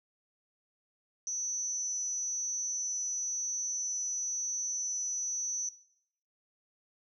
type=tone with amplitude modulation; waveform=sine; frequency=5960 Hz; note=F#8; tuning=12 cents sharp; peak=-28 dBFS; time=1.27-5.69 s; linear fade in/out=2 ms; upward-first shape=sine; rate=219 Hz; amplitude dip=100%; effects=noise-tail reverb RT60 0.7 s tail -17 dB re dry